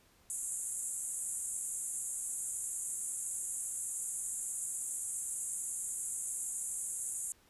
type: band-pass noise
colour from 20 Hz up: pink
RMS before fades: -39 dBFS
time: 0.3-7.32 s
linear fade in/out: 0 ms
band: 7000 to 11000 Hz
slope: 96 dB/octave
effects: pink hiss -66 dBFS RMS until 7.49 s + resampled to 32000 Hz